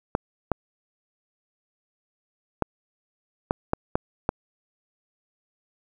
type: clicks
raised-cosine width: 1 ms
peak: -7 dBFS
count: 7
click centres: 0.151 / 0.517 / 2.623 / 3.509 / 3.734 / 3.955 / 4.291 s
effects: 8-bit